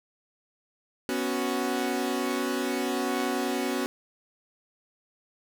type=chord; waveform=sawtooth; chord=B suspended second; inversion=none; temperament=equal; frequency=246.9 / 277.2 / 370 Hz; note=B3 / C#4 / F#4; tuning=0 / 0 / 0 cents; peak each=-27 dBFS; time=1.09-3.86 s; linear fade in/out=0 ms; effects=none